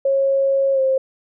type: tone with pitch glide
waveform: sine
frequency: 545 to 529.8 Hz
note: C#5 to C5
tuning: -29 to +22 cents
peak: -14 dBFS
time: 0.05-0.98 s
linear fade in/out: 5 ms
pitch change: -49 cents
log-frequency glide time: 0.73-0.8 s
effects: none